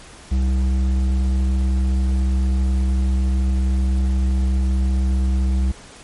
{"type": "tone with hard clipping", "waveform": "triangle", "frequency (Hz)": 65, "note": "C2", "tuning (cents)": -11, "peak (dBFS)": -17, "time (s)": [0.31, 5.72], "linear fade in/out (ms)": 10, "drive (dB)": 12, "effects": ["pink hiss -42 dBFS RMS until 6.03 s", "MP3 48 kbps"]}